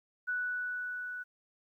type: tone with level ramp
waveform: sine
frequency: 1480 Hz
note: F#6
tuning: in tune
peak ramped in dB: -30 to -38 dBFS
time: 0.27-1.24 s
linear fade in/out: 20 ms
effects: 12-bit